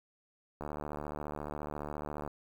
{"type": "click train", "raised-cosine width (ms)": 1, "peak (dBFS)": -25, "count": 125, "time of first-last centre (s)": [0.61, 2.277], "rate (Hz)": 74.4, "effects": ["9-bit"]}